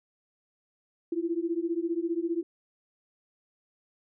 sine beating tone pair, 329.6 / 344.6 Hz, E4 / F4, 0 / -23 cents, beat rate 15 Hz, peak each -30 dBFS, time 1.12-2.43 s, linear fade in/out 5 ms, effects none

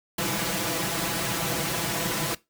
pink noise with comb filter, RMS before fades -27 dBFS, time 0.18-2.35 s, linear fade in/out 5 ms, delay 6 ms, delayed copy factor +0.85, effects noise-tail reverb RT60 0.2 s tail -19 dB re dry + high-pass 100 Hz 12 dB/octave

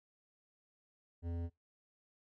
sine tone with hard clipping, 85 Hz, F2, 46 cents flat, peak -39 dBFS, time 1.22-1.5 s, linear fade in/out 50 ms, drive 13 dB, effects noise-tail reverb RT60 0.2 s tail -25 dB re dry

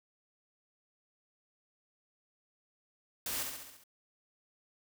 white noise with echo, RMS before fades -37 dBFS, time 3.26-3.43 s, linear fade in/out 2 ms, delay 68 ms, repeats 6, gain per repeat -4 dB, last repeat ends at 3.838 s, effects none

